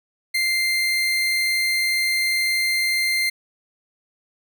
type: tone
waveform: 30% pulse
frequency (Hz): 2093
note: C7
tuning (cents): 0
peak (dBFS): -16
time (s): 0.34-3.3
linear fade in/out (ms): 10
effects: none